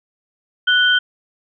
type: tone pair together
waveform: sine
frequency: 1480 / 3136 Hz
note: F#6 / G7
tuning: 0 / 0 cents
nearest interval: octave + minor second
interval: 1300 cents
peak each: -13 / -16 dBFS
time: 0.67-0.99 s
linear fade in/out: 10 ms
effects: none